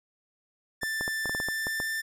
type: tone with pitch glide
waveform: 45% pulse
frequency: 1770 to 1781.3 Hz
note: A6 to A6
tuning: +10 to +21 cents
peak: -29 dBFS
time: 0.81-2.02 s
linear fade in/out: 20 ms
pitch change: +11 cents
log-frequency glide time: 1.34-1.9 s
type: clicks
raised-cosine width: 1 ms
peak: -20 dBFS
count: 10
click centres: 0.833 / 1.01 / 1.079 / 1.257 / 1.295 / 1.349 / 1.401 / 1.486 / 1.669 / 1.801 s
effects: none